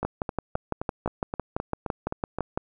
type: two click trains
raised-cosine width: 1 ms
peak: -15 / -12 dBFS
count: 10 / 16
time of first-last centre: 0.03-2.386 / 0.05-2.575 s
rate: 3.82 / 5.94 Hz
effects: none